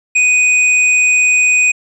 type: tone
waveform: square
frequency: 2489 Hz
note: D#7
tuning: in tune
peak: -9 dBFS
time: 0.15-1.72 s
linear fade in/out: 10 ms
effects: resampled to 22050 Hz